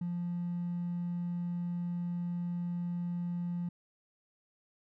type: tone with hard clipping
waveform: triangle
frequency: 174.61 Hz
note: F3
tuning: in tune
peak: -33 dBFS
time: 0.01-3.69 s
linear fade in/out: 5 ms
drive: 4 dB
effects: none